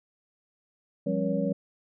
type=tone cluster; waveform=sine; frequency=174.3 / 198.4 / 272.3 / 478.2 / 563 Hz; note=F3 / G3 / C#4 / A#4 / C#5; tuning=-3 / +21 / -31 / +44 / +27 cents; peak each=-31 / -29 / -32 / -34 / -31 dBFS; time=1.06-1.53 s; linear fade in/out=10 ms; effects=none